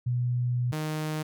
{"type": "tone pair in turn", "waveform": ["sine", "sawtooth"], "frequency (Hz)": [122.8, 154.72], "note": ["B2", "D#3"], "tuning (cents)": [-9, -9], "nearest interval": "major third", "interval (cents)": 400, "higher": "second", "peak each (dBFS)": [-24, -25], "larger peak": "first", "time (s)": [[0.06, 0.72], [0.72, 1.23]], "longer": "first", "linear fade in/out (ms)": 10, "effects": []}